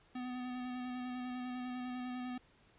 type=tone with vibrato; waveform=square; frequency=250.2 Hz; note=B3; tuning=23 cents sharp; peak=-40 dBFS; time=0.15-2.38 s; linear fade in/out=5 ms; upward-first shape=square; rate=10 Hz; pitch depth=15 cents each way; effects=pink hiss -67 dBFS RMS until 2.78 s + resampled to 8000 Hz